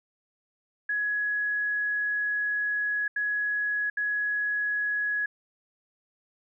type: tone bursts at uneven times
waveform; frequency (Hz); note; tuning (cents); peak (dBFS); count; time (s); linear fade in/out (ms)
sine; 1678; G#6; +17; -25; 3; 0.89-3.08 / 3.16-3.9 / 3.97-5.26; 5
effects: none